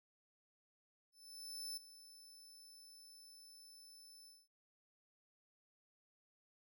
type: tone with ADSR envelope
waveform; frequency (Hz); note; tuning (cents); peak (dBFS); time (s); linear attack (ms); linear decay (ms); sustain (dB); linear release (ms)
sawtooth; 5274; E8; 0; -40; 1.12-4.48; 650; 9; -15; 210
effects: none